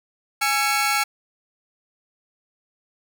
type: tone cluster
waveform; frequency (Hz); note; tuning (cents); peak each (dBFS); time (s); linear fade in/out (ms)
sawtooth; 832 / 1345 / 2225; G#5 / E6 / C#7; +3 / +34 / +6; -20; 0.41-1.04; 10
effects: none